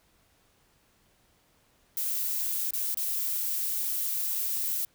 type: noise with dropouts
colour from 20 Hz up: violet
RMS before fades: -30 dBFS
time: 1.97-4.85 s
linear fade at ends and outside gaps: 1 ms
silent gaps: 2.708-2.735 / 2.945-2.972 s
effects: pink hiss -66 dBFS RMS until 4.94 s